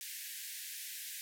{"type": "band-pass noise", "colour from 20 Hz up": "white", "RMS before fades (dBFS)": -45, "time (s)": [0.01, 1.21], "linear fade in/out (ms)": 0, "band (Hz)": [1600, 16000], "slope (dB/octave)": 96, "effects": []}